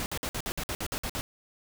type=noise bursts; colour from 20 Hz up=pink; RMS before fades=-33 dBFS; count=11; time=0-1.21 s; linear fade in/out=0 ms; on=60 ms; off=55 ms; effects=none